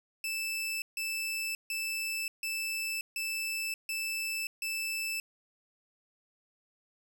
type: tone bursts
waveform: sawtooth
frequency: 2637 Hz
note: E7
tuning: in tune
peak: -29 dBFS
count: 7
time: 0.24-5.2 s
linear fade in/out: 2 ms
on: 580 ms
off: 150 ms
effects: none